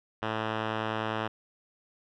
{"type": "tone with low-pass filter", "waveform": "5% pulse", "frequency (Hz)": 110, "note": "A2", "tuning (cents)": 0, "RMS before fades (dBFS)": -32, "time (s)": [0.22, 1.28], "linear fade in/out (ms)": 10, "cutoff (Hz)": 2400, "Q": 1.8, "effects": []}